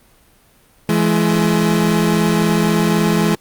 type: tone pair together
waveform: 30% pulse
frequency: 167.91 / 211.7 Hz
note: E3 / G#3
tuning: +32 / +33 cents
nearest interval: major third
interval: 401 cents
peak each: -13 dBFS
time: 0.89-3.35 s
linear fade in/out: 2 ms
effects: pink hiss -52 dBFS RMS until 3.4 s + Opus 32 kbps